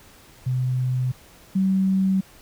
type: tone pair in turn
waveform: sine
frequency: 127.4 / 190.88 Hz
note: C3 / G3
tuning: -46 / -46 cents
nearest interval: perfect fifth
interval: 700 cents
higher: second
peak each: -20 / -17 dBFS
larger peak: second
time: 0.46-1.12 / 1.55-2.21 s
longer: neither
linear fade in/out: 10 ms
effects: pink hiss -50 dBFS RMS until 2.41 s